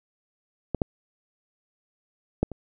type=clicks; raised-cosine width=2 ms; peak=-12 / -9 / -8 / -22 dBFS; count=4; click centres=0.747 / 0.818 / 2.43 / 2.517 s; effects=none